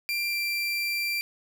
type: tone pair in turn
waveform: 30% pulse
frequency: 2371 / 2360 Hz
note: D7 / D7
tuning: +16 / +8 cents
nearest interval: unison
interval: 8 cents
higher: first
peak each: -24 dBFS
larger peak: neither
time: 0.09-0.33 / 0.33-1.21 s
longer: second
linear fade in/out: 0 ms
effects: none